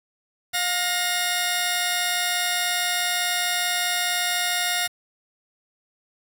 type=tone pair together; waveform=10% pulse; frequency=711.5 / 1864.7 Hz; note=F5 / A#6; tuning=+32 / 0 cents; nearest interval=octave + perfect fourth; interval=1668 cents; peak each=-16 dBFS; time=0.53-4.88 s; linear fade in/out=20 ms; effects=7-bit